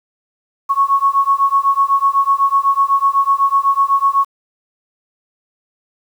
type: beating tone pair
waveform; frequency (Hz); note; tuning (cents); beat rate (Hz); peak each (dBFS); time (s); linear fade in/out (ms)
sine; 1100 / 1108; C#6 / C#6; -14 / -1; 8; -14; 0.69-4.25; 20
effects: 7-bit